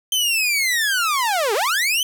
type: linear two-way sweep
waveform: sawtooth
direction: down then up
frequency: 3123 to 383.6 to 3123 Hz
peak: -14 dBFS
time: 0.12-2.03 s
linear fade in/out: 2 ms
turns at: 1.54 s
effects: none